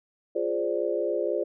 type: chord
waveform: sine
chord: D half-diminished seventh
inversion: first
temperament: equal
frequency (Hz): 349.2 / 415.3 / 523.3 / 587.3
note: F4 / Ab4 / C5 / D5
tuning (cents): 0 / 0 / 0 / 0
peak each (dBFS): -30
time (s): 0.35-1.44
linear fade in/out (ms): 10
effects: none